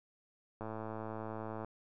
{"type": "click train", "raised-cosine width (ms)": 1, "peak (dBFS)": -28, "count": 115, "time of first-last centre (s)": [0.61, 1.646], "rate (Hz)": 110, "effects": []}